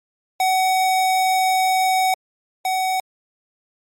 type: tone pair in turn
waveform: square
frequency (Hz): 751 / 751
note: F#5 / F#5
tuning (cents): +26 / +26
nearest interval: unison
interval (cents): 0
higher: neither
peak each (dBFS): -16 / -19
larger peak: first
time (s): 0.4-2.14 / 2.65-3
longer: first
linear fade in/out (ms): 2
effects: MP3 64 kbps